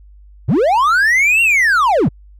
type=linear two-way sweep; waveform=triangle; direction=up then down; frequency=88.3 to 2779 to 88.3 Hz; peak=-8 dBFS; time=0.48-2.09 s; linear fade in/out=10 ms; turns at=1.42 s; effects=added 50 Hz sine -39 dBFS peak until 2.39 s